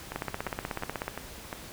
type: two click trains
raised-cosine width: 0.5 ms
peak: -19 / -16 dBFS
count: 5 / 16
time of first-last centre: 0.12-1.528 / 0.16-1.08 s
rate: 2.84 / 16.3 Hz
effects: pink hiss -45 dBFS RMS until 1.72 s